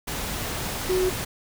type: tone in noise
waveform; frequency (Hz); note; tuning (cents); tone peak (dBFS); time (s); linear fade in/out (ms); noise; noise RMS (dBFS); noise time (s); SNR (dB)
sine; 370; F#4; 0; -20; 0.89-1.1; 10; pink; -30; 0.07-1.25; +7
effects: none